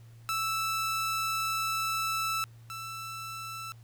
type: tone pair in turn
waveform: sawtooth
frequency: 1318.5 / 1326.1 Hz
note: E6 / E6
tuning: 0 / +10 cents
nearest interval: unison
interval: 10 cents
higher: second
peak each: -25 / -34 dBFS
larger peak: first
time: 0.29-2.44 / 2.7-3.72 s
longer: first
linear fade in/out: 0 ms
effects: added 115 Hz sine -49 dBFS peak until 3.83 s + pink hiss -64 dBFS RMS until 3.83 s